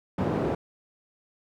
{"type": "band-pass noise", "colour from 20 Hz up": "white", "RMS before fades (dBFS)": -27, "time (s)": [0.18, 0.55], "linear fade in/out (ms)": 5, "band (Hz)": [100, 430], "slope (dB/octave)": 12, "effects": []}